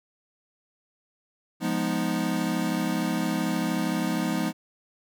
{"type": "chord", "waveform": "square", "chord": "F half-diminished seventh", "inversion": "none", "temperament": "equal", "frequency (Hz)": [174.61, 207.7, 246.9, 311.1], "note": ["F3", "Ab3", "Cb4", "Eb4"], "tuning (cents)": [0, 0, 0, 0], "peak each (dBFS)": -31, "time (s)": [1.6, 4.53], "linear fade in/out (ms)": 50, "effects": []}